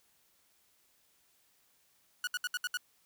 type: tone bursts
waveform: sawtooth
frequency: 1464 Hz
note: F#6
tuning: 19 cents flat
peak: -28 dBFS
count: 6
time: 2.24-2.772 s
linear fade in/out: 2 ms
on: 32 ms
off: 68 ms
effects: white hiss -70 dBFS RMS until 3.05 s